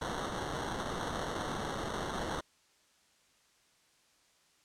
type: noise with sample-and-hold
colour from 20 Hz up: violet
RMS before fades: -37 dBFS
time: 0.01-2.41 s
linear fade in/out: 10 ms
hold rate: 2450 Hz
effects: white hiss -68 dBFS RMS until 4.64 s + low-pass 8000 Hz 12 dB/octave